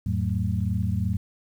sine tone cluster, 85.6 / 108.4 / 186 / 221.8 Hz, F2 / A2 / F#3 / A3, -34 / -25 / +9 / +14 cents, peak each -27 / -26 / -29 / -34 dBFS, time 0.06-1.17 s, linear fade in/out 5 ms, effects 9-bit

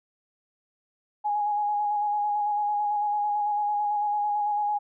sine tone with vibrato, 830.6 Hz, G#5, in tune, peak -23 dBFS, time 1.24-4.79 s, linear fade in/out 20 ms, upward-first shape square, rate 9 Hz, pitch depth 18 cents each way, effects none

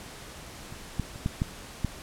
clicks, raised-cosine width 5 ms, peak -28 / -15 / -29 / -14 / -13 / -13 dBFS, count 6, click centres 0.725 / 0.997 / 1.159 / 1.261 / 1.419 / 1.847 s, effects pink hiss -44 dBFS RMS until 2.02 s + low-pass 11000 Hz 12 dB/octave

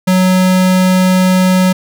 square tone, 185 Hz, F#3, in tune, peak -8 dBFS, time 0.07-1.73 s, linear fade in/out 10 ms, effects none

